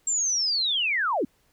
sine linear sweep, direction down, 7490 to 207.7 Hz, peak -22 dBFS, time 0.07-1.25 s, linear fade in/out 5 ms, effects pink hiss -66 dBFS RMS until 1.52 s

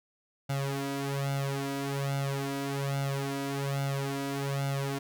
sawtooth tone with flanger, 138.59 Hz, C#3, in tune, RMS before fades -32 dBFS, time 0.49-4.99 s, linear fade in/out 10 ms, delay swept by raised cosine 1.4 to 3.1 ms, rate 1.2 Hz, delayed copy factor +0.95, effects none

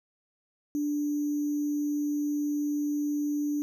sine tone with sample-and-hold, 293.8 Hz, D4, 1 cent sharp, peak -26 dBFS, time 0.75-3.62 s, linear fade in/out 0 ms, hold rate 6300 Hz, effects none

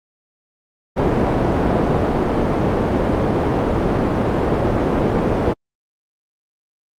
white low-pass noise, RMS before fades -17 dBFS, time 0.96-5.54 s, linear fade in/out 20 ms, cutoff 530 Hz, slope 12 dB/octave, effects Opus 32 kbps

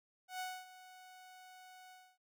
sawtooth tone with ADSR envelope, 740 Hz, F#5, in tune, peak -35 dBFS, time 0.28-2.18 s, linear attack 120 ms, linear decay 250 ms, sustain -16 dB, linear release 270 ms, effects none

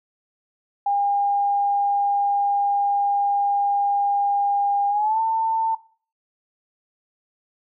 sine tone with pitch glide, 807 to 895.4 Hz, G#5 to A5, -50 to +30 cents, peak -18 dBFS, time 0.86-5.75 s, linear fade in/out 5 ms, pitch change +180 cents, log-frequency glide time 4.89-5.2 s, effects noise-tail reverb RT60 0.4 s tail -17 dB re dry

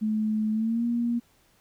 sine tone with pitch glide, 215.8 to 236.7 Hz, A3 to A#3, -33 to +27 cents, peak -23 dBFS, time 0.01-1.2 s, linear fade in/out 20 ms, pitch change +160 cents, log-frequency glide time 0.52-0.85 s, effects pink hiss -63 dBFS RMS until 1.6 s

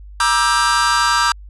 45% pulse chord, E half-diminished seventh, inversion second, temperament just, 949.3 / 1186.7 / 1318.5 / 1582.2 Hz, Bb5 / D6 / E6 / G6, +31 / +18 / 0 / +16 cents, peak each -19 dBFS, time 0.2-1.32 s, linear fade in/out 2 ms, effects added 50 Hz sine -34 dBFS peak until 1.49 s + resampled to 24000 Hz

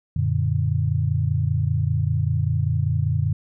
sine chord, Gb augmented, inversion none, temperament equal with one note detuned, 91.49 / 116.54 / 146.83 Hz, Gb2 / Bb2 / D3, -19 / 0 / 0 cents, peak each -23 dBFS, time 0.16-3.33 s, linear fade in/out 5 ms, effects none

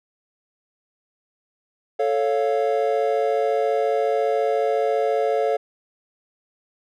triangle chord, A augmented, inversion none, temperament equal, 440 / 554.4 / 698.5 Hz, A4 / C#5 / E#5, 0 / 0 / 0 cents, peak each -20 / -21 / -22 dBFS, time 1.99-5.57 s, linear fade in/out 10 ms, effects none

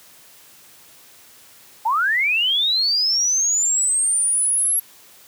sine linear sweep, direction up, 830.6 to 11340 Hz, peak -16 dBFS, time 1.85-4.8 s, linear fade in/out 10 ms, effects white hiss -48 dBFS RMS until 5.27 s + high-pass 80 Hz 12 dB/octave

